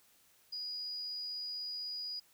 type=tone; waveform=sine; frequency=4908 Hz; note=D#8; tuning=25 cents flat; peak=-38 dBFS; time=0.52-2.2 s; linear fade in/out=10 ms; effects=white hiss -67 dBFS RMS until 2.33 s